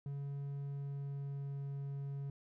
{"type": "tone with pitch glide", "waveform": "triangle", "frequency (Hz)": [140.6, 139.55], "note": ["C#3", "C#3"], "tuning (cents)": [25, 12], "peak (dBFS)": -37, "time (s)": [0.06, 2.3], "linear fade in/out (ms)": 2, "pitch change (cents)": -13, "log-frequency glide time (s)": [0.62, 1.62], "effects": []}